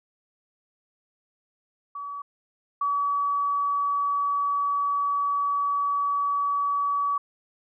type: tone pair in turn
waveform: sine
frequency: 1140 / 1140 Hz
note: C#6 / C#6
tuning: +48 / +48 cents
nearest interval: unison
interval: 0 cents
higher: neither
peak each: -32 / -22 dBFS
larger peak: second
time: 1.95-2.22 / 2.81-7.18 s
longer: second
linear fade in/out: 5 ms
effects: none